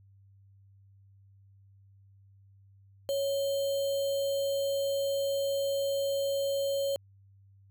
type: tone with sample-and-hold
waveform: sine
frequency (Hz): 554.4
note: C#5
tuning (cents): 0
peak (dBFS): -27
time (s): 3.09-6.96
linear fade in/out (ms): 0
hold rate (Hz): 3675
effects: added 98 Hz sine -56 dBFS peak until 7.7 s